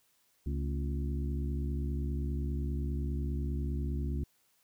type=harmonic tone with a mistuned harmonic; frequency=70 Hz; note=C#2; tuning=18 cents sharp; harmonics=1 / 2 / 3 / 4 / 5; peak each=-32 / -38 / -42 / -44 / -46 dBFS; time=0.46-4.24 s; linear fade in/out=5 ms; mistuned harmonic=3; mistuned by=+120 cents; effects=white hiss -71 dBFS RMS until 4.63 s